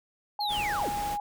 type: tone with pitch glide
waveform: sine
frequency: 830.6 to 823.4 Hz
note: G#5 to G#5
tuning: 0 to -15 cents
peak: -29 dBFS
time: 0.39-1.2 s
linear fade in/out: 2 ms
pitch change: -15 cents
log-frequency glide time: 0.64-0.75 s
type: linear sweep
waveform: triangle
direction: down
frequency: 4401 to 131.5 Hz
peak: -29 dBFS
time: 0.4-0.9 s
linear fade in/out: 10 ms
type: noise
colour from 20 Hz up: pink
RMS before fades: -38 dBFS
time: 0.48-1.18 s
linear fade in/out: 50 ms
effects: none